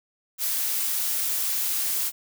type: noise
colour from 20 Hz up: blue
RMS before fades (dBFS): -26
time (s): 0.38-2.12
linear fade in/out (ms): 50
effects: none